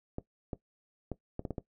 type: clicks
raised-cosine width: 2 ms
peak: -22 dBFS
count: 7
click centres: 0.184 / 0.532 / 1.117 / 1.394 / 1.452 / 1.507 / 1.582 s
effects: noise-tail reverb RT60 0.1 s tail -17 dB re dry

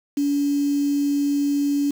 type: tone with quantisation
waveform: sine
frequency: 285.2 Hz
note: C#4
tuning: 49 cents sharp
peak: -18 dBFS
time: 0.17-1.91 s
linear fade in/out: 5 ms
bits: 6
effects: none

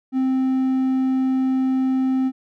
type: tone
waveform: triangle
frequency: 261.6 Hz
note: C4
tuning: in tune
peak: -15 dBFS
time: 0.12-2.32 s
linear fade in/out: 50 ms
effects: none

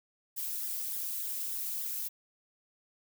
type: noise with flanger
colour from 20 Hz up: violet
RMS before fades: -36 dBFS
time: 0.36-2.09 s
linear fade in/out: 20 ms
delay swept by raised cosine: 0.56 to 2.36 ms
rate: 3.4 Hz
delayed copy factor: +0.95
effects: none

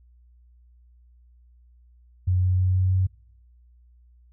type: tone with pitch steps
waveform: sine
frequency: 91.2 / 91.78 / 92.37 / 92.96 / 93.55 Hz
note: F#2 / F#2 / F#2 / F#2 / F#2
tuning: -24 / -14 / -2 / +9 / +20 cents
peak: -18 dBFS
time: 2.27-3.07 s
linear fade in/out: 10 ms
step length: 160 ms
effects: noise-tail reverb RT60 0.7 s tail -26 dB re dry + added 60 Hz sine -52 dBFS peak until 4.32 s

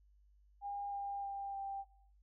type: tone with pitch steps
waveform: sine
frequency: 807 / 800.5 / 794.1 / 787.7 Hz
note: G#5 / G5 / G5 / G5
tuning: -50 / +36 / +22 / +8 cents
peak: -39 dBFS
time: 0.61-1.85 s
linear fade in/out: 50 ms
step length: 310 ms
effects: noise-tail reverb RT60 0.6 s tail -19 dB re dry + added 50 Hz sine -64 dBFS peak until 2.22 s

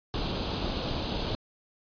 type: noise with comb filter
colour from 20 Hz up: pink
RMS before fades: -31 dBFS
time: 0.14-1.35 s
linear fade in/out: 0 ms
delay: 0.26 ms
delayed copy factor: +0.65
effects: resampled to 11025 Hz

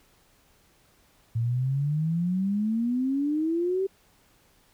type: exponential sweep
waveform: sine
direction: up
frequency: 112.5 to 392 Hz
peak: -23 dBFS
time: 1.35-3.87 s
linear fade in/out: 10 ms
effects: pink hiss -62 dBFS RMS until 4.73 s

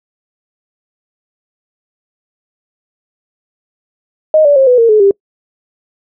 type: tone with pitch steps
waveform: sine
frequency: 622.3 / 577.3 / 535.5 / 496.8 / 460.8 / 427.5 / 396.6 Hz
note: D#5 / D5 / C5 / B4 / A#4 / A4 / G4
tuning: 0 / -30 / +40 / +10 / -20 / -50 / +20 cents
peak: -4 dBFS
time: 4.34-5.11 s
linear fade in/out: 2 ms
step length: 110 ms
effects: noise-tail reverb RT60 0.1 s tail -26 dB re dry

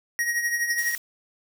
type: tone with tremolo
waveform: square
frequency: 1889 Hz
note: A#6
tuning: 22 cents sharp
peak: -21 dBFS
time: 0.19-0.95 s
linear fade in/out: 0 ms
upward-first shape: triangle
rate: 12 Hz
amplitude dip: 65%
type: tone with exponential decay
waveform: sine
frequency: 5330 Hz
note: E8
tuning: 18 cents sharp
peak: -27 dBFS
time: 0.7-0.82 s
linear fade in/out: 5 ms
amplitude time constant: 25 ms
type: noise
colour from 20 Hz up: blue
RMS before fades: -36 dBFS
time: 0.78-0.98 s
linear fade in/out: 2 ms
effects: none

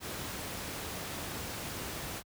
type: noise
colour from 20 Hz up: pink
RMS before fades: -39 dBFS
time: 0-2.23 s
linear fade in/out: 50 ms
effects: high-pass 60 Hz 12 dB/octave

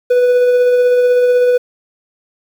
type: tone with tremolo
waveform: triangle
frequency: 493.9 Hz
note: B4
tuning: in tune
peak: -5 dBFS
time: 0.1-1.58 s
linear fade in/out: 10 ms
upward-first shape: sine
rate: 16 Hz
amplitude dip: 25%
effects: 7-bit

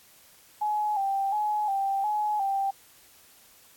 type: tone with vibrato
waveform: sine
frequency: 814 Hz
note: G#5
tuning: 35 cents flat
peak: -24 dBFS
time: 0.61-2.71 s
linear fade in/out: 10 ms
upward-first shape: square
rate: 1.4 Hz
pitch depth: 62 cents each way
effects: white hiss -56 dBFS RMS until 3.76 s + AAC 64 kbps

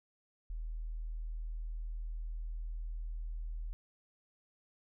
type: tone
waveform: sine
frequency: 40.04 Hz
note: E1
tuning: 50 cents flat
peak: -37 dBFS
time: 0.5-3.73 s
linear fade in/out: 0 ms
effects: none

